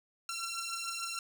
10% pulse beating tone pair, 1356 / 1362.7 Hz, E6 / F6, +49 / -43 cents, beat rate 6.7 Hz, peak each -31 dBFS, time 0.29-1.19 s, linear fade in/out 2 ms, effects none

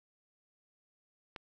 click, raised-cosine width 0.3 ms, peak -26 dBFS, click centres 1.362 s, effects none

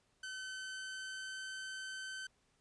sawtooth tone with pitch glide, 1526 to 1535.7 Hz, G6 to G6, -47 to -36 cents, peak -39 dBFS, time 0.23-2.27 s, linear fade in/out 5 ms, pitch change +11 cents, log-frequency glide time 0.35-1.46 s, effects pink hiss -75 dBFS RMS until 2.6 s + resampled to 22050 Hz

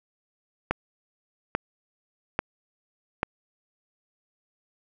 click train, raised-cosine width 0.5 ms, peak -8 dBFS, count 4, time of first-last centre 0.71-3.231 s, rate 1.19 Hz, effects none

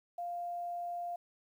sine tone with quantisation, 698 Hz, F5, 1 cent flat, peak -36 dBFS, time 0.18-1.16 s, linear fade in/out 5 ms, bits 11, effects none

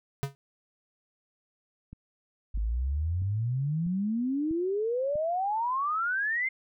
square tone with exponential decay, 138.59 Hz, C#3, in tune, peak -24 dBFS, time 0.23-0.35 s, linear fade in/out 0 ms, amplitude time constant 26 ms
click train, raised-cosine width 5 ms, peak -31 dBFS, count 6, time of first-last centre 1.93-5.156 s, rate 1.55 Hz
sine exponential sweep, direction up, 49 to 2127 Hz, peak -26 dBFS, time 2.54-6.49 s, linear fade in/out 10 ms
effects none

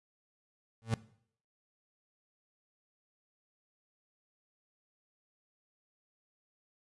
35% pulse tone with exponential growth, 113.3 Hz, A#2, 49 cents flat, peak -23 dBFS, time 0.82-0.94 s, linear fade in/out 0 ms, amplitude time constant 25 ms, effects noise-tail reverb RT60 0.6 s tail -19 dB re dry + resampled to 24000 Hz

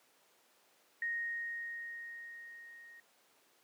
sine tone with level ramp, 1864.7 Hz, A#6, in tune, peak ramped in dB -33 to -53 dBFS, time 1.02-3 s, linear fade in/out 2 ms, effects pink hiss -68 dBFS RMS until 3.63 s + high-pass 400 Hz 12 dB/octave

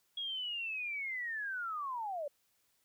sine linear sweep, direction down, 3322 to 554.4 Hz, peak -36 dBFS, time 0.17-2.28 s, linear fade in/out 5 ms, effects white hiss -75 dBFS RMS until 2.84 s

